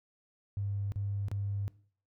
triangle tone with dropouts, 100.3 Hz, G2, 40 cents sharp, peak -27 dBFS, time 0.57-1.68 s, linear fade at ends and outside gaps 0 ms, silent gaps 0.92-0.959 / 1.284-1.315 s, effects noise-tail reverb RT60 0.5 s tail -24 dB re dry + tanh soft clip ceiling -29 dBFS

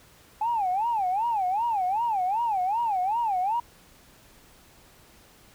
sine tone with vibrato, 830.6 Hz, G#5, in tune, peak -22 dBFS, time 0.41-3.6 s, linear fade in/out 5 ms, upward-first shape sine, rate 2.6 Hz, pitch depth 240 cents each way, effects tanh soft clip ceiling -18 dBFS + pink hiss -55 dBFS RMS until 5.54 s

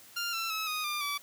15% pulse tone with pitch steps, 1396.9 / 1343.9 / 1292.9 / 1243.8 / 1196.6 / 1151.1 Hz, F6 / E6 / E6 / D#6 / D6 / D6, 0 / +33 / -34 / -1 / +32 / -35 cents, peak -25 dBFS, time 0.16-1.18 s, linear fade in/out 10 ms, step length 170 ms, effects white hiss -54 dBFS RMS until 1.22 s + high-pass 80 Hz 12 dB/octave

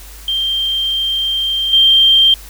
sine tone with level steps, 3166 Hz, G7, 17 cents sharp, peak -14 / -6 dBFS, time 0.28-2.34 s, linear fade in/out 2 ms, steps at 1.73 s, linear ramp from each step 2 ms, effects added 50 Hz sine -34 dBFS peak until 2.49 s + white hiss -38 dBFS RMS until 2.49 s

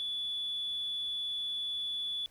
sine tone, 3442 Hz, A7, 39 cents flat, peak -32 dBFS, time 0-2.26 s, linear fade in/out 0 ms, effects tanh soft clip ceiling -28 dBFS + pink hiss -64 dBFS RMS until 2.3 s

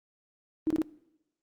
sine tone bursts, 315.1 Hz, D#4, 22 cents sharp, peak -23 dBFS, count 3, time 0.67-0.818 s, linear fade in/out 0 ms, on 34 ms, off 23 ms, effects noise-tail reverb RT60 0.9 s tail -21 dB re dry + Opus 32 kbps

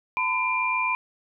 sine tone cluster, 905 / 1012 / 2382 Hz, A5 / B5 / D7, +48 / +42 / +24 cents, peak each -34 / -25 / -25 dBFS, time 0.17-0.95 s, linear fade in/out 0 ms, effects none

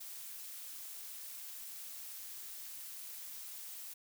blue noise with amplitude modulation, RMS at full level -45 dBFS, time 0-3.94 s, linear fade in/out 10 ms, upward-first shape sine, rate 229 Hz, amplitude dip 50%, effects none

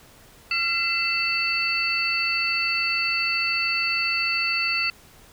sine tone cluster, 1363 / 2040 / 2660 / 4493 Hz, F6 / C7 / E7 / C#8, -43 / -44 / +15 / +23 cents, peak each -31 / -32 / -23 / -27 dBFS, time 0.51-4.9 s, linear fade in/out 2 ms, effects pink hiss -51 dBFS RMS until 5.32 s

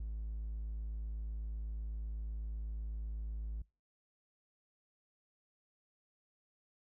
triangle tone, 54 Hz, A1, 32 cents flat, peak -35 dBFS, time 0-3.62 s, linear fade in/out 5 ms, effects noise-tail reverb RT60 0.3 s tail -26 dB re dry + tanh soft clip ceiling -32 dBFS

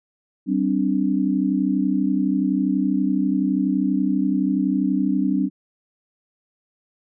sine chord, G suspended fourth, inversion none, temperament equal with one note detuned, 192.74 / 261.6 / 293.7 Hz, G3 / C4 / D4, -29 / 0 / 0 cents, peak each -22 dBFS, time 0.46-5.5 s, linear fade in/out 50 ms, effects none

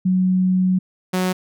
sine / sawtooth tone pair in turn, 185 / 184.15 Hz, F#3 / F#3, 0 / -8 cents, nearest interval unison, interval 8 cents, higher first, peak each -14 / -14 dBFS, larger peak neither, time 0.05-0.79 / 1.13-1.33 s, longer first, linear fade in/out 10 ms, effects none

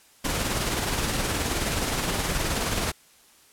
pink noise with tremolo, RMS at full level -25 dBFS, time 0.24-2.92 s, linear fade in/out 10 ms, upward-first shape sine, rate 19 Hz, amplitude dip 35%, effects white hiss -56 dBFS RMS until 3.52 s + low-pass 12000 Hz 12 dB/octave

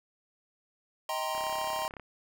square chord, C minor seventh, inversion first, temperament equal with one note detuned, 630.6 / 784 / 932.3 / 1046.5 Hz, Eb5 / G5 / Bb5 / C6, +23 / 0 / 0 / 0 cents, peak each -37 / -38 / -37 / -37 dBFS, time 1.09-1.88 s, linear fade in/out 2 ms
click train, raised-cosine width 0.5 ms, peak -28 dBFS, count 23, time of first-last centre 1.35-1.997 s, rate 34 Hz
effects none

